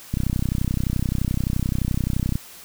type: click train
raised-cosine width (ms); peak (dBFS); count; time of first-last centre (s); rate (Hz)
5; -10; 71; 0.14-2.355; 31.6
effects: white hiss -43 dBFS RMS until 2.64 s